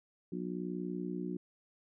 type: harmonic tone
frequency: 60.4 Hz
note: B1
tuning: 38 cents flat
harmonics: 3 / 4 / 5 / 6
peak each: -39 / -44 / -41 / -42 dBFS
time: 0.32-1.37 s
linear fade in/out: 5 ms
effects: none